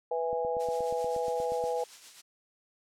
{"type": "chord", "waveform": "sine", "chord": "E major", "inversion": "second", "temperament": "just", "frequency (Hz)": [494.4, 659.3, 824.1], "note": ["B4", "E5", "G#5"], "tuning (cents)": [2, 0, -14], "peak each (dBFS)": [-30, -36, -34], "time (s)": [0.11, 1.84], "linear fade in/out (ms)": 5}
{"type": "click train", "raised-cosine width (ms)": 2, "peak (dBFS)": -31, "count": 12, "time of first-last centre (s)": [0.33, 1.64], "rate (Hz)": 8.4}
{"type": "noise with tremolo", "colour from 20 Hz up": "blue", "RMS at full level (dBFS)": -42, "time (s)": [0.59, 2.22], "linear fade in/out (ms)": 20, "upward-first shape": "triangle", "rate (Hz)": 7.6, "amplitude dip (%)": 55}
{"effects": ["low-pass 7000 Hz 12 dB/octave"]}